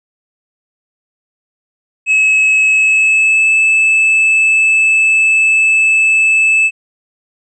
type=tone with pitch glide; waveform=triangle; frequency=2578 to 2619 Hz; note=E7 to E7; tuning=-39 to -12 cents; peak=-6 dBFS; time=2.06-6.71 s; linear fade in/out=50 ms; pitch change=+27 cents; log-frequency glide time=2.71-3.51 s; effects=resampled to 24000 Hz